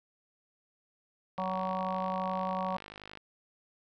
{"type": "harmonic tone", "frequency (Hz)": 187.2, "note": "F#3", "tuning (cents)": 20, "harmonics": [1, 3, 4, 5, 6], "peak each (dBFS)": [-37, -37, -37, -37, -37], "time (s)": [1.38, 2.77], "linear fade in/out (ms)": 5}
{"type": "click train", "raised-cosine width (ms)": 0.3, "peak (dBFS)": -29, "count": 93, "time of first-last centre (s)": [1.38, 3.173], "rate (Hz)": 51.3}
{"effects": []}